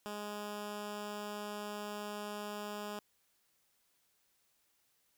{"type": "tone", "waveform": "10% pulse", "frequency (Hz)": 207.7, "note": "G#3", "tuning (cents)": 0, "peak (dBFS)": -32, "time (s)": [0.06, 2.99], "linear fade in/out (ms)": 0, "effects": ["white hiss -75 dBFS RMS until 5.17 s"]}